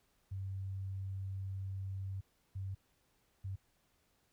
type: tone bursts at uneven times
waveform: sine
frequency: 96.3 Hz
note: G2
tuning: 30 cents flat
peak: -38 dBFS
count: 3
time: 0.31-2.21 / 2.55-2.75 / 3.44-3.56 s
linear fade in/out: 10 ms
effects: pink hiss -75 dBFS RMS until 4.32 s